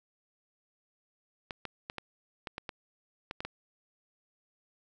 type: clicks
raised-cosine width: 0.3 ms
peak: -21 dBFS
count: 10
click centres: 1.508 / 1.653 / 1.899 / 1.983 / 2.472 / 2.581 / 2.692 / 3.311 / 3.405 / 3.45 s
effects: none